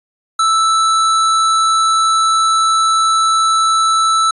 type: tone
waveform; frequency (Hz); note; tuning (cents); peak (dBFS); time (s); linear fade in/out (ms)
square; 1318.5; E6; 0; -11; 0.39-4.31; 5
effects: resampled to 24000 Hz